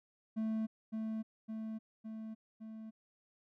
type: tone with echo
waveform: triangle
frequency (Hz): 220.2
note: A3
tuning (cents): +2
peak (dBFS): -31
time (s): 0.36-0.67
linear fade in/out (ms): 20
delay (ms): 560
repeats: 4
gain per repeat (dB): -3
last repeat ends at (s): 2.91
effects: none